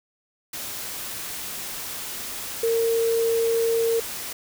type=tone in noise; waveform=sine; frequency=458.2 Hz; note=A#4; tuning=30 cents flat; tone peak=-19 dBFS; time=2.63-4 s; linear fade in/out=5 ms; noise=white; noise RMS=-33 dBFS; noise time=0.53-4.33 s; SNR=+11 dB; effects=none